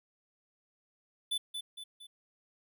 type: tone with echo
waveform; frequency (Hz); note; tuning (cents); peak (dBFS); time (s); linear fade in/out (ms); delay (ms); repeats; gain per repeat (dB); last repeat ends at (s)
square; 3495; A7; -12; -31; 1.31-1.38; 10; 230; 3; -6; 2.07
effects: none